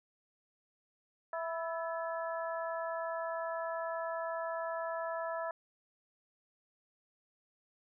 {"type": "harmonic tone with a mistuned harmonic", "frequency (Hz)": 329.6, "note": "E4", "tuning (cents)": 0, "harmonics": [2, 3, 4, 5], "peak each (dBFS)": [-37, -41, -43, -45], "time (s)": [1.33, 5.51], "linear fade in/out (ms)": 2, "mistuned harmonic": 5, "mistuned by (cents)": 66, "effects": []}